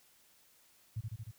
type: tone with echo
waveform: sine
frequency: 110 Hz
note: A2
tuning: in tune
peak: -34 dBFS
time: 0.96-1.01 s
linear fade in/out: 10 ms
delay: 76 ms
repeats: 4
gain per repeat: -2 dB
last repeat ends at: 1.314 s
effects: white hiss -66 dBFS RMS until 1.38 s